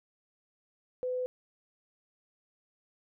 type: tone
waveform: sine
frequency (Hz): 504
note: B4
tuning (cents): +35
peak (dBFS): -30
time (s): 1.03-1.26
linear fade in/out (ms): 0
effects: none